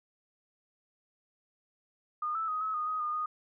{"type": "tone with pitch steps", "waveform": "sine", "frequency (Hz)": [1222, 1316, 1252, 1287, 1232, 1256, 1219, 1237], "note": ["D#6", "E6", "D#6", "E6", "D#6", "D#6", "D#6", "D#6"], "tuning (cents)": [-32, -3, 10, -42, -17, 16, -36, -10], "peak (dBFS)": -30, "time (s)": [2.22, 3.26], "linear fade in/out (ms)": 5, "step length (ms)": 130, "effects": []}